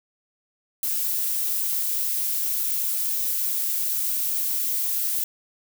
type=noise; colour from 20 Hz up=violet; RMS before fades=-25 dBFS; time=0.83-5.24 s; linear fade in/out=2 ms; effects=none